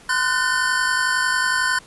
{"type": "tone cluster", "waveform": "square", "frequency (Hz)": [1026, 1460, 1511, 1794], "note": ["C6", "F#6", "F#6", "A6"], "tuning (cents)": [-34, -24, 36, 33], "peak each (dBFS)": [-25, -25, -22, -27], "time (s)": [0.09, 1.79], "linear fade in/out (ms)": 5, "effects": ["pink hiss -47 dBFS RMS until 1.86 s", "resampled to 24000 Hz"]}